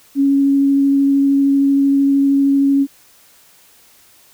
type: tone with vibrato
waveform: sine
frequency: 277.2 Hz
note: C#4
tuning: in tune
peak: -10 dBFS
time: 0.15-2.87 s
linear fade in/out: 50 ms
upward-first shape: sine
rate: 13 Hz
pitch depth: 8 cents each way
effects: white hiss -49 dBFS RMS until 4.33 s